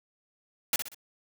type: noise with echo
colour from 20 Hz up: white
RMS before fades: -25 dBFS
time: 0.73-0.76 s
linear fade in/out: 2 ms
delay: 62 ms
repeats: 3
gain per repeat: -8 dB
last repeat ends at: 0.946 s
effects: none